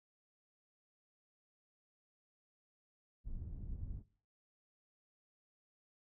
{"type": "low-pass noise", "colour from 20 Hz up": "pink", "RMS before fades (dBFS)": -44, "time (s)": [3.24, 4.04], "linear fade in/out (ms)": 50, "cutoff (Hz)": 110, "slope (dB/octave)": 12, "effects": ["noise-tail reverb RT60 0.4 s tail -17 dB re dry"]}